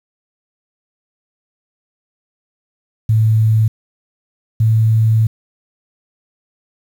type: tone pair in turn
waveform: sine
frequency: 110.2 / 111.03 Hz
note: A2 / A2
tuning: +3 / +16 cents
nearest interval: unison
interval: 13 cents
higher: second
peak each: -9 dBFS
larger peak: neither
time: 3.09-3.68 / 4.6-5.27 s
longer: second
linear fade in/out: 5 ms
effects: 7-bit